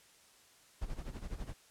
brown noise with tremolo, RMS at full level -39 dBFS, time 0.81-1.54 s, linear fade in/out 10 ms, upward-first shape sine, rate 12 Hz, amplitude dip 80%, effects white hiss -63 dBFS RMS until 1.7 s + low-pass 10000 Hz 12 dB/octave

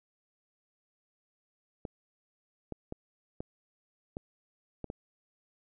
clicks, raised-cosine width 2 ms, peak -24 dBFS, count 7, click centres 1.852 / 2.723 / 2.924 / 3.405 / 4.169 / 4.843 / 4.901 s, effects none

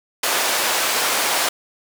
pink band-pass noise, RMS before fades -20 dBFS, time 0.23-1.49 s, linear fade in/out 5 ms, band 620 to 16000 Hz, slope 12 dB/octave, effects none

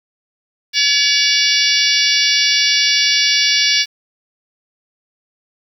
harmonic tone with a mistuned harmonic, 569 Hz, C#5, 45 cents sharp, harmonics 3 / 4 / 5 / 6 / 7 / 8 / 9 / 10, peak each -23 / -19 / -20 / -19 / -23 / -18 / -19 / -22 dBFS, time 0.73-3.86 s, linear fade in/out 50 ms, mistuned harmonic 6, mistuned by +24 cents, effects 7-bit

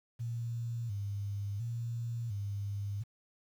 sine tone with vibrato, 108.8 Hz, A2, 19 cents flat, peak -34 dBFS, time 0.19-3.04 s, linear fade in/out 20 ms, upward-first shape square, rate 0.71 Hz, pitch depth 130 cents each way, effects 10-bit

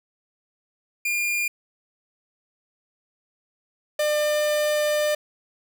45% pulse tone pair in turn, 2410 / 599.5 Hz, D7 / D5, +44 / +36 cents, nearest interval 2 octaves, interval 2408 cents, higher first, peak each -22 / -20 dBFS, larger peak second, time 1.05-1.48 / 3.99-5.15 s, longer second, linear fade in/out 5 ms, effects none

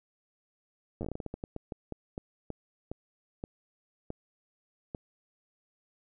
slowing click train, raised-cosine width 2 ms, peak -23 dBFS, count 21, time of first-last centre 1.01-4.948 s, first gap 9 ms, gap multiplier 1.27, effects none

